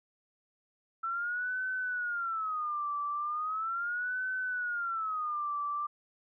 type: tone with vibrato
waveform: sine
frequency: 1329 Hz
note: E6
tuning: 14 cents sharp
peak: -31 dBFS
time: 1.03-5.87 s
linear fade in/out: 10 ms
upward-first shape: sine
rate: 0.38 Hz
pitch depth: 230 cents each way
effects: none